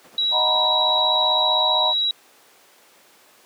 brown noise with tremolo, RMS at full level -36 dBFS, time 0.04-1.46 s, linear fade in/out 2 ms, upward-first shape sine, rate 12 Hz, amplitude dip 85%
sine tone with vibrato, 3881 Hz, B7, 31 cents flat, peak -18 dBFS, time 0.18-2.11 s, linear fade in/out 2 ms, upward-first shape sine, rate 15 Hz, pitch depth 10 cents each way
sine chord, B major seventh, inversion first, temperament equal, 622.3 / 740 / 932.3 / 987.8 Hz, D#5 / F#5 / A#5 / B5, 0 / 0 / 0 / 0 cents, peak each -25 dBFS, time 0.31-1.94 s, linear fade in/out 50 ms
effects pink hiss -52 dBFS RMS until 3.45 s + high-pass 400 Hz 12 dB/octave

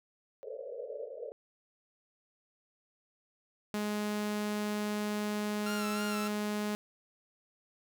white band-pass noise, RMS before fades -42 dBFS, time 0.43-1.32 s, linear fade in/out 0 ms, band 430 to 600 Hz, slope 96 dB/octave
sawtooth tone, 209.2 Hz, G#3, 13 cents sharp, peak -28 dBFS, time 3.74-6.75 s, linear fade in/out 0 ms
sawtooth tone with vibrato, 1365 Hz, F6, 40 cents flat, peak -34 dBFS, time 5.66-6.28 s, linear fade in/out 5 ms, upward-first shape sine, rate 3.2 Hz, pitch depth 57 cents each way
effects none

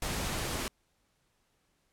pink noise, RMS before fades -34 dBFS, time 0.02-0.68 s, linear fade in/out 2 ms, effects pink hiss -74 dBFS RMS until 1.92 s + low-pass 12000 Hz 12 dB/octave

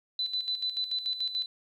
sine tone with tremolo, 4002 Hz, B7, 22 cents sharp, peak -27 dBFS, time 0.19-1.46 s, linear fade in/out 2 ms, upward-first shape square, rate 6.9 Hz, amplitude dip 65%, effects 11-bit

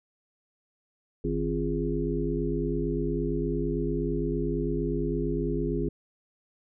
harmonic tone with a mistuned harmonic, 51.8 Hz, G#1, 4 cents flat, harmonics 1 / 3 / 5 / 7 / 8, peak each -32 / -32 / -32 / -32 / -32 dBFS, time 1.24-5.89 s, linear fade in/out 5 ms, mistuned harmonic 7, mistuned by -83 cents, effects none

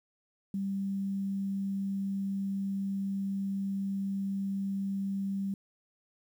sine tone, 196 Hz, G3, in tune, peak -30 dBFS, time 0.54-5.54 s, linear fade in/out 2 ms, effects 10-bit

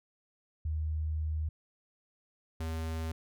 sine / square tone pair in turn, 77.78 / 80.76 Hz, D#2 / E2, 0 / -35 cents, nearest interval minor second, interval 65 cents, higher second, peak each -30 / -34 dBFS, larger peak first, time 0.65-1.49 / 2.6-3.12 s, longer first, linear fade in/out 5 ms, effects none

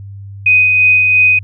sine tone with tremolo, 2500 Hz, D#7, 8 cents sharp, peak -5 dBFS, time 0.46-1.39 s, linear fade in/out 5 ms, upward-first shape sine, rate 2.9 Hz, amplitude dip 30%, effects added 99 Hz sine -27 dBFS peak until 1.43 s

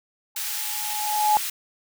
sine tone with exponential growth, 845 Hz, G#5, 30 cents sharp, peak -14 dBFS, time 0.35-1.37 s, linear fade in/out 0 ms, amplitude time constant 220 ms
white high-pass noise, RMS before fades -29 dBFS, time 0.36-1.5 s, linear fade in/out 5 ms, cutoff 1600 Hz, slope 12 dB/octave
effects none

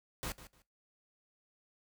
pink noise with echo, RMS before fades -39 dBFS, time 0.23-0.32 s, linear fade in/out 0 ms, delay 150 ms, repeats 2, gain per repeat -14 dB, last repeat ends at 0.62 s, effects noise-tail reverb RT60 0.2 s tail -18 dB re dry

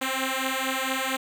5% pulse beating tone pair, 261.6 / 266 Hz, C4 / C4, 0 / +29 cents, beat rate 4.4 Hz, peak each -17 dBFS, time 0.01-1.17 s, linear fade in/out 10 ms, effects none

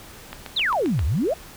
click train, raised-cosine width 0.3 ms, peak -17 dBFS, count 6, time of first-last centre 0.33-0.992 s, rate 7.55 Hz
sine exponential two-way sweep, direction down then up, 4262 to 65.2 to 729 Hz, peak -19 dBFS, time 0.56-1.34 s, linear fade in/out 10 ms, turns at 1.05 s
effects pink hiss -43 dBFS RMS until 1.56 s

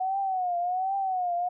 sine tone with vibrato, 740 Hz, F#5, in tune, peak -25 dBFS, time 0-1.49 s, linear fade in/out 10 ms, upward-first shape triangle, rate 1.3 Hz, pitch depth 120 cents each way, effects none

